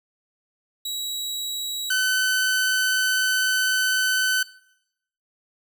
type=tone pair in turn; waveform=sawtooth; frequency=3878 / 1516 Hz; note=B7 / F#6; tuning=-32 / +42 cents; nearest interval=octave + major third; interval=1626 cents; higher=first; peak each=-24 / -16 dBFS; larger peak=second; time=0.85-1.9 / 1.9-4.43 s; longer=second; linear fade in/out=5 ms; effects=noise-tail reverb RT60 0.8 s tail -20 dB re dry